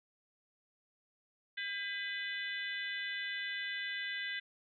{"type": "harmonic tone with a mistuned harmonic", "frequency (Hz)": 500, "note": "B4", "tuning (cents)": 21, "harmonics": [3, 4, 5, 6, 7, 8], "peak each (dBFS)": [-41, -40, -50, -47, -45, -53], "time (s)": [1.57, 4.4], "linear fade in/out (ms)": 10, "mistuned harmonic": 3, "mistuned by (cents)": 120, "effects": []}